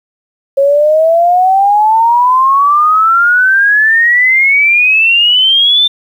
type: exponential sweep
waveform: sine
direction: up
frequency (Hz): 545 to 3592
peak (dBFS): -5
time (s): 0.57-5.88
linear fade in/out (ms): 10
effects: 7-bit